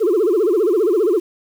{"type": "tone with vibrato", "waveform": "sine", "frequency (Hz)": 392, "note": "G4", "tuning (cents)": 0, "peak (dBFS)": -11, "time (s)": [0, 1.2], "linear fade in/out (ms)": 20, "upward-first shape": "sine", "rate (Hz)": 15, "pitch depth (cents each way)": 260, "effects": ["tanh soft clip ceiling -10 dBFS", "7-bit"]}